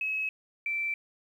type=tone pair in turn; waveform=sine; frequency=2569 / 2336 Hz; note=E7 / D7; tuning=-45 / -10 cents; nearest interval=major second; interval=165 cents; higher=first; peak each=-28 / -28 dBFS; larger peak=neither; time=0.01-0.29 / 0.66-0.94 s; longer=neither; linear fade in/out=2 ms; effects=10-bit